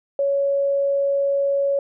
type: tone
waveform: sine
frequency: 558 Hz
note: C#5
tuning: 11 cents sharp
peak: -17 dBFS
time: 0.19-1.79 s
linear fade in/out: 2 ms
effects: none